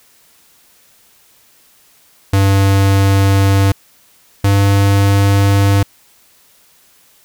square tone pair in turn, 98 / 99.48 Hz, G2 / G2, 0 / +26 cents, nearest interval unison, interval 26 cents, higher second, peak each -9 dBFS, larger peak neither, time 2.33-3.72 / 4.44-5.83 s, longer neither, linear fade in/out 5 ms, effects white hiss -50 dBFS RMS until 7.24 s

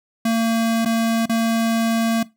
square tone with dropouts, 227.4 Hz, A#3, 43 cents flat, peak -17 dBFS, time 0.25-2.23 s, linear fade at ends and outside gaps 5 ms, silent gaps 0.85-0.857 / 1.258-1.294 s, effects noise-tail reverb RT60 0.2 s tail -18 dB re dry

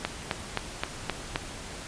click train, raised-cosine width 0.3 ms, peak -10 dBFS, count 6, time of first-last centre 0.05-1.359 s, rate 3.82 Hz, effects pink hiss -40 dBFS RMS until 1.87 s + resampled to 22050 Hz

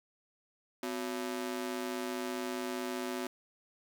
sawtooth ring-modulated tone, 311.1 Hz, D#4, in tune, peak -28 dBFS, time 0.83-3.27 s, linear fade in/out 0 ms, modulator 57.6 Hz, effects 9-bit

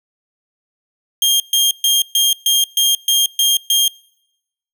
sawtooth tone bursts, 3215 Hz, G7, 43 cents sharp, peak -8 dBFS, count 9, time 1.22-3.88 s, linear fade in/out 2 ms, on 180 ms, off 130 ms, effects noise-tail reverb RT60 0.9 s tail -26 dB re dry

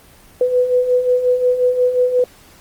sine beating tone pair, 494.2 / 499.8 Hz, B4 / B4, +1 / +21 cents, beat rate 5.6 Hz, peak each -20 / -13 dBFS, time 0.41-2.24 s, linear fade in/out 2 ms, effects pink hiss -46 dBFS RMS until 2.6 s + Opus 24 kbps

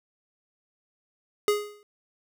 square tone with exponential decay, 415.3 Hz, G#4, in tune, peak -18 dBFS, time 1.48-1.83 s, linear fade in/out 1 ms, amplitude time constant 76 ms, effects none

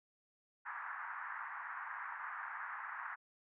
white band-pass noise, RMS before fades -45 dBFS, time 0.65-3.16 s, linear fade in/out 20 ms, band 880 to 1800 Hz, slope 48 dB/octave, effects none

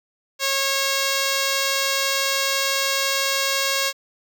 5% pulse tone, 546 Hz, C#5, 26 cents flat, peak -8 dBFS, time 0.39-3.93 s, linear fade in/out 50 ms, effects none

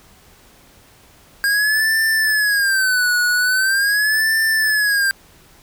square tone with vibrato, 1613 Hz, G6, 49 cents sharp, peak -15 dBFS, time 1.44-5.11 s, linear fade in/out 0 ms, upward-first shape sine, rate 0.42 Hz, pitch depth 170 cents each way, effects pink hiss -49 dBFS RMS until 5.62 s

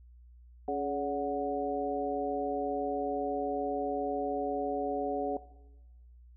sine tone cluster, 279.1 / 421.3 / 569 / 735 Hz, C#4 / G#4 / C#5 / F#5, +12 / +25 / +45 / -12 cents, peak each -37 / -34 / -37 / -33 dBFS, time 0.68-5.37 s, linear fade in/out 2 ms, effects noise-tail reverb RT60 1.0 s tail -17 dB re dry + added 60 Hz sine -52 dBFS peak until 6.36 s

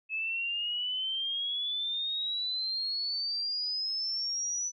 sine exponential sweep, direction up, 2587 to 5990 Hz, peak -30 dBFS, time 0.09-4.72 s, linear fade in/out 50 ms, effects none

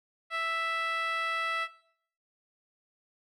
10% pulse tone with band-pass filter, 659.3 Hz, E5, in tune, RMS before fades -32 dBFS, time 0.3-1.68 s, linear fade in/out 50 ms, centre 1500 Hz, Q 1.3, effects noise-tail reverb RT60 0.6 s tail -17 dB re dry

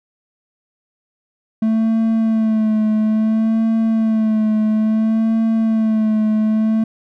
triangle tone with vibrato, 220 Hz, A3, in tune, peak -11 dBFS, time 1.62-6.84 s, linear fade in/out 5 ms, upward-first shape sine, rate 0.59 Hz, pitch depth 34 cents each way, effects none

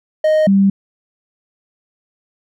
triangle / sine tone pair in turn, 621 / 196.28 Hz, D#5 / G3, -3 / +2 cents, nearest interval octave + minor sixth, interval 1995 cents, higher first, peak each -8 dBFS, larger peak neither, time 0.24-0.47 / 0.47-0.7 s, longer neither, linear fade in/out 5 ms, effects none

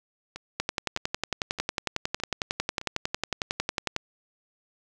two click trains, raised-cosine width 0.2 ms, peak -20 / -9 dBFS, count 5 / 38, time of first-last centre 0.36-2.814 / 0.6-3.964 s, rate 1.63 / 11 Hz, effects none

